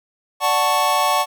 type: chord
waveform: square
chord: D major seventh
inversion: none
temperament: equal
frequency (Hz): 587.3 / 740 / 880 / 1108.7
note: D5 / F#5 / A5 / C#6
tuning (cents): 0 / 0 / 0 / 0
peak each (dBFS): -25 / -22 / -22 / -20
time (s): 0.4-1.26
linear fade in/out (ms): 50
effects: none